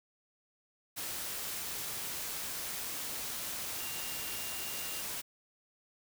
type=tone in noise; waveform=sine; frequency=2794 Hz; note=F7; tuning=in tune; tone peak=-47 dBFS; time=3.79-5.03 s; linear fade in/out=20 ms; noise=white; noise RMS=-39 dBFS; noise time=0.96-5.22 s; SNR=-11 dB; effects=none